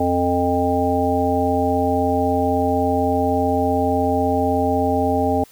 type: harmonic tone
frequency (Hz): 88.2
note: F2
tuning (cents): +18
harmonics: 1 / 3 / 5 / 7 / 9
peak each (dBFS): -25 / -21 / -23 / -23 / -21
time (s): 0-5.44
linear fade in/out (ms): 5
effects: white hiss -49 dBFS RMS until 5.51 s